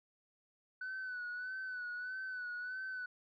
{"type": "tone with vibrato", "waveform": "sine", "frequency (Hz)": 1495, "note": "F#6", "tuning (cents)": 17, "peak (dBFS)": -38, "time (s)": [0.81, 3.06], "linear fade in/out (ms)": 5, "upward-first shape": "sine", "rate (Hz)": 1.6, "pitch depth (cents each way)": 47, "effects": ["tanh soft clip ceiling -37 dBFS"]}